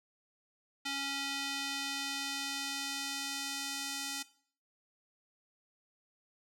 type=tone with band-pass filter sweep; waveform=square; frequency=277.2 Hz; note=C#4; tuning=in tune; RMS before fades=-38 dBFS; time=0.85-4.23 s; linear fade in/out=10 ms; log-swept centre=3800 to 6100 Hz; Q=1; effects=noise-tail reverb RT60 0.5 s tail -18 dB re dry